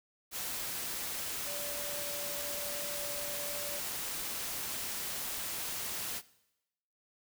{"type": "tone in noise", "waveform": "sine", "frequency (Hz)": 580, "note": "D5", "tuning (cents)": -22, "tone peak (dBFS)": -43, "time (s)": [1.44, 3.82], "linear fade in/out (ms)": 50, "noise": "white", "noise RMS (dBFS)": -38, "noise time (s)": [0.31, 6.22], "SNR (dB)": -8, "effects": ["noise-tail reverb RT60 0.9 s tail -20 dB re dry"]}